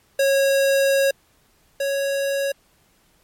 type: tone pair in turn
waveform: square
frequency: 548 / 553.7 Hz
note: C#5 / C#5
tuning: -20 / -2 cents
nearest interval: unison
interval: 18 cents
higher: second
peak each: -16 / -21 dBFS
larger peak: first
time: 0.19-1.11 / 1.8-2.52 s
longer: first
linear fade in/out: 5 ms
effects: pink hiss -60 dBFS RMS until 3.23 s + MP3 64 kbps